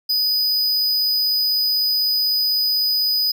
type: tone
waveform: square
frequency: 4978 Hz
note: D#8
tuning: in tune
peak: -17 dBFS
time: 0.09-3.32 s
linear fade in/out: 10 ms
effects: none